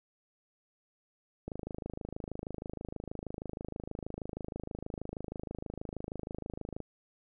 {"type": "click train", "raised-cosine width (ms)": 2, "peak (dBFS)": -25, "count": 141, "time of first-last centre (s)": [1.48, 6.803], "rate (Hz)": 26.3, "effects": []}